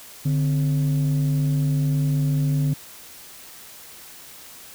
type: tone pair together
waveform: sine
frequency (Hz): 146.48 / 261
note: D3 / C4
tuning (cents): -4 / -4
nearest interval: minor seventh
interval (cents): 1000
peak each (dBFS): -17 / -26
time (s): 0.25-2.74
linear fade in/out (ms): 10
effects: tanh soft clip ceiling -15 dBFS + white hiss -43 dBFS RMS until 4.74 s